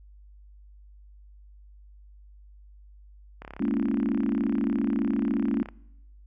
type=click train; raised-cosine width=0.5 ms; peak=-25 dBFS; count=79; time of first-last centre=3.42-5.687 s; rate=34.4 Hz
type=chord; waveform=sine; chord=A# half-diminished seventh; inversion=third; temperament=just; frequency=209.8 / 233.1 / 279.7 / 335.6 Hz; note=G#3 / A#3 / C#4 / E4; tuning=+18 / 0 / +16 / +31 cents; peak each=-28 / -28 / -27 / -33 dBFS; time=3.6-5.63 s; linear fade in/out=5 ms
effects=noise-tail reverb RT60 0.9 s tail -24 dB re dry + added 50 Hz sine -48 dBFS peak until 6.26 s